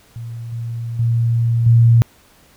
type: tone with level steps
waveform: sine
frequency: 116.54 Hz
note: A#2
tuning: in tune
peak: -26 / -22 / -13 / -7 dBFS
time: 0.16-2.02 s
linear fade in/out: 0 ms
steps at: 0.52 / 0.99 / 1.66 s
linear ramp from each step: 5 ms
effects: pink hiss -51 dBFS RMS until 2.56 s